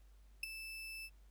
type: tone with ADSR envelope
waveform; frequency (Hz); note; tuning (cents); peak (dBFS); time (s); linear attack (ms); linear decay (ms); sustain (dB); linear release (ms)
35% pulse; 2637; E7; 0; -32; 0.43-1.1; 4; 11; -12; 52
effects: added 50 Hz sine -59 dBFS peak until 1.3 s + pink hiss -75 dBFS RMS until 1.3 s